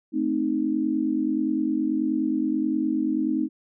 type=chord; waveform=sine; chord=A diminished; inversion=none; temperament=equal; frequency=220 / 261.6 / 311.1 Hz; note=A3 / C4 / Eb4; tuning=0 / 0 / 0 cents; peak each=-29 / -26 / -24 dBFS; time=0.12-3.49 s; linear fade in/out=50 ms; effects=none